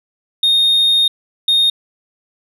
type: tone bursts at uneven times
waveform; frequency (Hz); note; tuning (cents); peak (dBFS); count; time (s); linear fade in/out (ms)
sine; 3694; A#7; -16; -7; 2; 0.43-1.08 / 1.48-1.7; 5
effects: tanh soft clip ceiling -9 dBFS